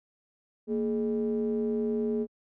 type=ring-modulated tone; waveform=triangle; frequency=95.2 Hz; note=F#2; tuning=50 cents sharp; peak=-21 dBFS; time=0.67-2.27 s; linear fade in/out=50 ms; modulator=326 Hz; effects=high-pass 60 Hz 12 dB/octave